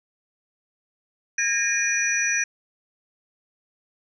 sine tone cluster, 1632 / 1838 / 2430 / 5870 Hz, G#6 / A#6 / D#7 / F#8, -31 / -25 / -42 / -15 cents, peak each -26 / -27 / -26 / -25 dBFS, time 1.38-2.44 s, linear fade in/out 5 ms, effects none

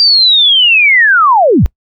sine linear sweep, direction down, 4741 to 31.79 Hz, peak -4 dBFS, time 0-1.66 s, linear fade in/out 0 ms, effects noise-tail reverb RT60 0.1 s tail -24 dB re dry

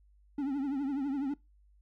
triangle tone with vibrato, 277.2 Hz, C#4, in tune, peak -28 dBFS, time 0.38-1.34 s, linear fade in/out 5 ms, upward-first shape triangle, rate 12 Hz, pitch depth 120 cents each way, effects noise-tail reverb RT60 0.2 s tail -22 dB re dry + added 50 Hz sine -60 dBFS peak until 1.81 s

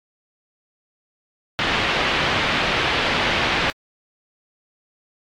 white low-pass noise, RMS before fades -21 dBFS, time 1.59-3.7 s, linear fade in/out 0 ms, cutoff 3300 Hz, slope 24 dB/octave, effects AAC 64 kbps

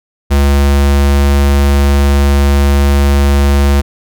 square tone, 70.3 Hz, C#2, 25 cents sharp, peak -7 dBFS, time 0.3-3.82 s, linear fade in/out 20 ms, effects none

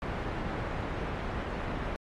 pink low-pass noise, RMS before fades -35 dBFS, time 0.02-1.96 s, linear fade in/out 0 ms, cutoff 1700 Hz, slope 12 dB/octave, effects AAC 32 kbps

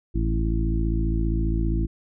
harmonic tone with a mistuned harmonic, 55 Hz, A1, in tune, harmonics 1 / 2 / 3 / 4 / 5 / 6, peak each -22 / -29 / -31 / -33 / -35 / -30 dBFS, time 0.14-1.87 s, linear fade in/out 20 ms, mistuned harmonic 1, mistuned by -88 cents, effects none

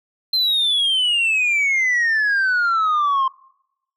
sine exponential sweep, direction down, 4146 to 1046.5 Hz, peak -13 dBFS, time 0.33-3.28 s, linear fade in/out 5 ms, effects noise-tail reverb RT60 0.8 s tail -25 dB re dry + tanh soft clip ceiling -14 dBFS

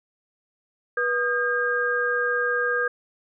sine tone cluster, 487.1 / 1233 / 1611 Hz, B4 / D#6 / G6, -24 / -16 / +47 cents, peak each -26 / -29 / -23 dBFS, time 0.97-2.88 s, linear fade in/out 5 ms, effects none

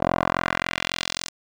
10% pulse tone with band-pass filter sweep, 43.65 Hz, F1, in tune, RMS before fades -25 dBFS, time 0-1.29 s, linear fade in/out 10 ms, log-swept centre 650 to 6100 Hz, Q 1.4, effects none

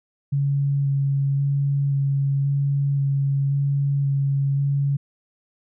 sine tone with vibrato, 139.5 Hz, C#3, 11 cents sharp, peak -18 dBFS, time 0.32-4.97 s, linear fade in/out 10 ms, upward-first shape square, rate 0.94 Hz, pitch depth 10 cents each way, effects none

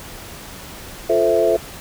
sine chord, F major seventh, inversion none, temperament equal, 349.2 / 440 / 523.3 / 659.3 Hz, F4 / A4 / C5 / E5, 0 / 0 / 0 / 0 cents, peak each -21 / -18 / -20 / -17 dBFS, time 1.09-1.57 s, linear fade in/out 10 ms, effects pink hiss -36 dBFS RMS until 1.8 s

